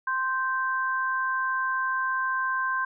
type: tone pair together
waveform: sine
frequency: 1046.5 / 1561.2 Hz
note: C6 / G6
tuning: 0 / -8 cents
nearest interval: perfect fifth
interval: 692 cents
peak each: -27 dBFS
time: 0.07-2.85 s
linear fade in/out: 5 ms
effects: none